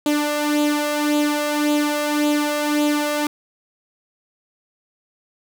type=tone with flanger; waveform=sawtooth; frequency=296.1 Hz; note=D4; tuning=14 cents sharp; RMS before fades=-20 dBFS; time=0.06-3.27 s; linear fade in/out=2 ms; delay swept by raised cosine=0.27 to 1.57 ms; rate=1.8 Hz; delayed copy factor=+0.6; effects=none